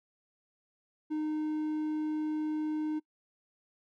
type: tone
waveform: triangle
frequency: 307.4 Hz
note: D#4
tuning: 21 cents flat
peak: -28 dBFS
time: 1.1-3 s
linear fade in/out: 20 ms
effects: noise-tail reverb RT60 0.1 s tail -26 dB re dry